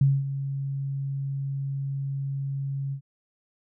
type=tone with ADSR envelope; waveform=sine; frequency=137.7 Hz; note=C#3; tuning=11 cents flat; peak=-15 dBFS; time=0.01-3.01 s; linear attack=4 ms; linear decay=220 ms; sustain=-12 dB; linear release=85 ms; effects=none